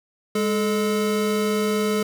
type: tone pair together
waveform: square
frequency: 205.9 / 432.7 Hz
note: G#3 / A4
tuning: -15 / -29 cents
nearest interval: octave + minor second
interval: 1286 cents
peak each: -24 / -23 dBFS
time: 0.35-2.03 s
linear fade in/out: 5 ms
effects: none